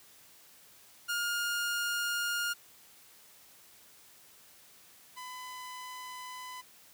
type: tone pair in turn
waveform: sawtooth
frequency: 1417 / 1006 Hz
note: F6 / B5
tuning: +25 / +32 cents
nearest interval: tritone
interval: 593 cents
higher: first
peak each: -27 / -38 dBFS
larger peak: first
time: 1.08-2.54 / 5.16-6.62 s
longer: neither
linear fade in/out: 20 ms
effects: white hiss -58 dBFS RMS until 6.93 s + high-pass 60 Hz 12 dB/octave